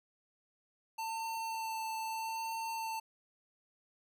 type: tone with vibrato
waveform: square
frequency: 895 Hz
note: A5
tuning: 29 cents sharp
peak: -37 dBFS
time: 0.98-3 s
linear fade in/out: 10 ms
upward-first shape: sine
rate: 0.79 Hz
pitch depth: 14 cents each way
effects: none